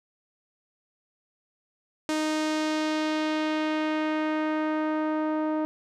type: tone with low-pass filter sweep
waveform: sawtooth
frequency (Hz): 309.7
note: D#4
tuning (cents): -8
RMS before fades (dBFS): -27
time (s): 2.09-5.65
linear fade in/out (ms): 0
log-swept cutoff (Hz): 8200 to 950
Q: 1
effects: none